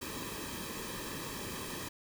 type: noise with comb filter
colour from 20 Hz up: pink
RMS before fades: -41 dBFS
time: 0.01-1.89 s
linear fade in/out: 10 ms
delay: 1.4 ms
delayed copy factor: -0.7
effects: none